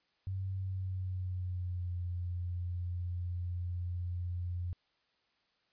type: tone with pitch glide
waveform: sine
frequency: 95.3 to 88.41 Hz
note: G2 to F2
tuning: -48 to +22 cents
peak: -34 dBFS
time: 0.27-4.73 s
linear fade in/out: 0 ms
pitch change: -130 cents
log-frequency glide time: 0.55-1.96 s
effects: white hiss -75 dBFS RMS until 5.72 s + resampled to 11025 Hz